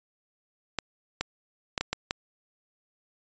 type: clicks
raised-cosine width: 0.2 ms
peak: -10 dBFS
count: 6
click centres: 0.787 / 1.21 / 1.778 / 1.81 / 1.93 / 2.109 s
effects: resampled to 16000 Hz